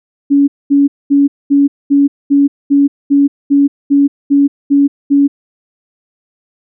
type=tone bursts; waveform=sine; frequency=282.1 Hz; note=C#4; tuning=30 cents sharp; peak=-5 dBFS; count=13; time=0.3-5.28 s; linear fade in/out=20 ms; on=180 ms; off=220 ms; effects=none